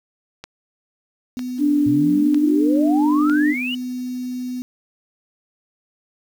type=click train; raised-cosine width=0.2 ms; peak=-16 dBFS; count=4; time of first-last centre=0.44-3.297 s; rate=1.05 Hz
type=tone; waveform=sine; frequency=250.5 Hz; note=B3; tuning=25 cents sharp; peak=-24 dBFS; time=1.37-4.62 s; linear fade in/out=0 ms
type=tone with pitch glide; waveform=sine; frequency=292.6 to 298.6 Hz; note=D4 to D4; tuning=-6 to +29 cents; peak=-14 dBFS; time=1.58-3.55 s; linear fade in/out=50 ms; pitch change=+35 cents; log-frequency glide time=1.96-2.45 s
type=exponential sweep; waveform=sine; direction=up; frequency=116.54 to 3003 Hz; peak=-23 dBFS; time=1.86-3.75 s; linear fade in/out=5 ms
effects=7-bit